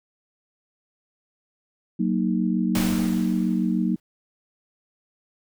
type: chord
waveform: sine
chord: D# minor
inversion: first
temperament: just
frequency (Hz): 186.68 / 233.3 / 311.1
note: F#3 / A#3 / D#4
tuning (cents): +16 / +2 / 0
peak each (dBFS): -23 / -24 / -27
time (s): 1.99-3.96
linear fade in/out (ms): 10
type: noise with exponential decay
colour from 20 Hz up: pink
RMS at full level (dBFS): -26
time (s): 2.75-4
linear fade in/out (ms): 2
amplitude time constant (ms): 270
effects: none